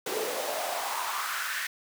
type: noise with high-pass filter sweep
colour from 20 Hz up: pink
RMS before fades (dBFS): -32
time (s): 0.06-1.67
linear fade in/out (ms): 5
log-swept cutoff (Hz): 380 to 1800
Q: 4
effects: none